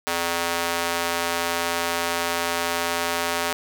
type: tone with high-pass filter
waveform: square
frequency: 85.2 Hz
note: F2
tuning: 42 cents flat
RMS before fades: -25 dBFS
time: 0.07-3.53 s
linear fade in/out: 0 ms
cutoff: 640 Hz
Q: 0.65
effects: none